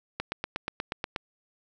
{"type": "click train", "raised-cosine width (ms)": 0.3, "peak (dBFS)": -14, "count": 9, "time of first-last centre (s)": [0.2, 1.162], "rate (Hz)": 8.32, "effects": []}